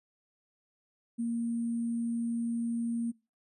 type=tone with sample-and-hold; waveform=sine; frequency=233.1 Hz; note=A#3; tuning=in tune; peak=-29 dBFS; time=1.18-3.12 s; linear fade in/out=20 ms; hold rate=8820 Hz; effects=noise-tail reverb RT60 0.3 s tail -24 dB re dry + resampled to 32000 Hz